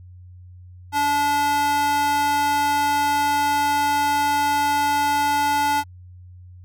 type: tone with high-pass filter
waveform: square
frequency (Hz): 289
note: D4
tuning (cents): -28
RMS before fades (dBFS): -20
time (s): 0.92-5.84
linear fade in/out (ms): 50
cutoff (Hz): 720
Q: 3.3
effects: added 90 Hz sine -40 dBFS peak until 6.64 s